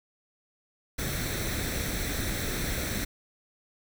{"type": "noise with comb filter", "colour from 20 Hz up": "pink", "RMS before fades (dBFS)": -31, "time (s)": [0.98, 3.05], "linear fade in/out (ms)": 10, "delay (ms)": 0.51, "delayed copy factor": 0.6, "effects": []}